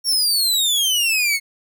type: exponential sweep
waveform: sawtooth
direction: down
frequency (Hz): 5588 to 2161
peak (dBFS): -13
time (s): 0.04-1.4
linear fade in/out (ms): 50
effects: none